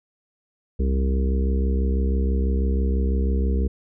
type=harmonic tone; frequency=66.1 Hz; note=C2; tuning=18 cents sharp; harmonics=1 / 3 / 4 / 5 / 6 / 7; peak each=-19 / -28 / -34 / -37 / -33 / -34 dBFS; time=0.79-3.68 s; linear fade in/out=10 ms; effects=none